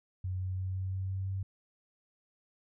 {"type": "tone with pitch steps", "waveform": "sine", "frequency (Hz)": [92.5, 93.09, 93.68, 94.28, 94.88, 95.49, 96.09], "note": ["F#2", "F#2", "F#2", "F#2", "F#2", "G2", "G2"], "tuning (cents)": [0, 11, 22, 33, 44, -45, -34], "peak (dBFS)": -32, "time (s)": [0.24, 1.43], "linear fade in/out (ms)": 5, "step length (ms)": 170, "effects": []}